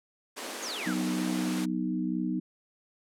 pink high-pass noise, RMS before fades -38 dBFS, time 0.36-1.66 s, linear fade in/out 20 ms, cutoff 230 Hz, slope 48 dB/octave
sine exponential sweep, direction down, 7040 to 1214 Hz, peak -35 dBFS, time 0.62-0.94 s, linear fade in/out 10 ms
sine chord, B major, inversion second, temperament equal, 185 / 246.9 / 311.1 Hz, F#3 / B3 / D#4, 0 / 0 / 0 cents, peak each -32 dBFS, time 0.86-2.4 s, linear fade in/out 10 ms
effects low-pass 11000 Hz 12 dB/octave

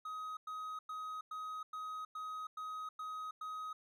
triangle tone bursts, 1261 Hz, D#6, 23 cents sharp, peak -39 dBFS, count 9, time 0.05-3.73 s, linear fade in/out 5 ms, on 320 ms, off 100 ms, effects none

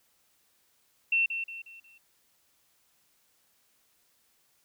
sine tone with echo, 2700 Hz, E7, 41 cents sharp, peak -22 dBFS, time 1.12-1.26 s, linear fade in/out 5 ms, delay 180 ms, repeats 4, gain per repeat -8 dB, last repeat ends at 1.98 s, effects white hiss -69 dBFS RMS until 4.64 s

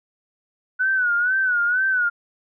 sine tone with vibrato, 1480 Hz, F#6, in tune, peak -17 dBFS, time 0.79-2.1 s, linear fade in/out 20 ms, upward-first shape sine, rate 2.1 Hz, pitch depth 92 cents each way, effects none

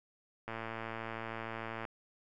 click train, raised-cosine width 0.5 ms, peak -25 dBFS, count 156, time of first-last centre 0.48-1.852 s, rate 113 Hz, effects none

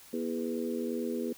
harmonic tone with a mistuned harmonic, 82.41 Hz, E2, in tune, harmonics 3 / 4 / 5 / 6, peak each -34 / -38 / -36 / -39 dBFS, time 0.13-1.33 s, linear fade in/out 5 ms, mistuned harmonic 3, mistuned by -45 cents, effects white hiss -54 dBFS RMS until 1.37 s

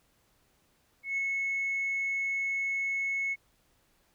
sine tone with ADSR envelope, 2194 Hz, C#7, 18 cents flat, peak -25 dBFS, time 1.03-3.36 s, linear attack 150 ms, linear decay 5 ms, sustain -2 dB, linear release 38 ms, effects tanh soft clip ceiling -25 dBFS + pink hiss -69 dBFS RMS until 4.14 s

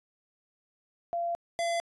sine / square tone pair in turn, 686 / 680.1 Hz, F5 / F5, -31 / -46 cents, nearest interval unison, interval 15 cents, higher first, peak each -28 dBFS, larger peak neither, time 1.13-1.35 / 1.59-1.8 s, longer first, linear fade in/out 0 ms, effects resampled to 24000 Hz

